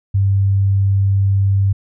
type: tone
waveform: sine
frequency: 98.2 Hz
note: G2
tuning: 4 cents sharp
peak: -11 dBFS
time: 0.14-1.73 s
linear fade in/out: 10 ms
effects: none